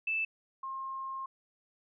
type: tone pair in turn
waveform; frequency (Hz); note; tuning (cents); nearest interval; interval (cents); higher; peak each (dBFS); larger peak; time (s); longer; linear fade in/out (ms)
sine; 2637 / 1067.2; E7 / C6; 0 / +34; octave + major third; 1566; first; -29 / -36; first; 0.07-0.25 / 0.63-1.26; second; 5
effects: none